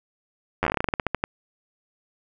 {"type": "slowing click train", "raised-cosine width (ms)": 0.5, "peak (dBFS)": -7, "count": 17, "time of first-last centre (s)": [0.63, 1.239], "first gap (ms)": 10, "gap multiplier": 1.16, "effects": []}